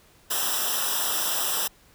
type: noise with comb filter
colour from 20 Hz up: white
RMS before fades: -26 dBFS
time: 0.3-1.68 s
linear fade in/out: 10 ms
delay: 0.45 ms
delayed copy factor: -0.95
effects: pink hiss -57 dBFS RMS until 1.94 s